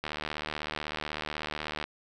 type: click train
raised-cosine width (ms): 0.3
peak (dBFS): -17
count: 138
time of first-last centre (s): 0.04-1.84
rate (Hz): 76.1
effects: none